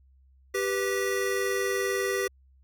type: tone cluster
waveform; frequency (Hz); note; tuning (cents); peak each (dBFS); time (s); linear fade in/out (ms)
square; 392.1 / 492.7 / 1940; G4 / B4 / B6; 0 / -4 / -31; -29 / -32 / -33; 0.54-2.28; 10
effects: added 66 Hz sine -56 dBFS peak until 2.63 s